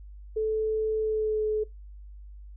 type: tone with pitch glide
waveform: sine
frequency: 436.2 to 429.2 Hz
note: A4 to A4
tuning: -15 to -43 cents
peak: -24 dBFS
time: 0.36-1.64 s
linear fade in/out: 10 ms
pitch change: -28 cents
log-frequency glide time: 0.99-1.45 s
effects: noise-tail reverb RT60 0.2 s tail -23 dB re dry + added 50 Hz sine -42 dBFS peak until 2.56 s